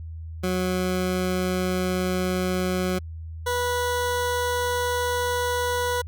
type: tone pair in turn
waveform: 20% pulse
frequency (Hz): 183.4 / 489.6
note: F#3 / B4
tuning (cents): -15 / -15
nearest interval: octave + perfect fourth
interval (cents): 1700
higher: second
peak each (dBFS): -18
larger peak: neither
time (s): 0.43-2.99 / 3.46-6.02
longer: neither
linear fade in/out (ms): 10
effects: added 81 Hz sine -33 dBFS peak until 6.07 s